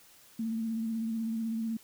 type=tone with vibrato; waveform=sine; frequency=224.9 Hz; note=A3; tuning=38 cents sharp; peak=-30 dBFS; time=0.39-1.77 s; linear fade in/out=5 ms; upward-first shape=sine; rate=16 Hz; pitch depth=31 cents each way; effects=white hiss -58 dBFS RMS until 1.83 s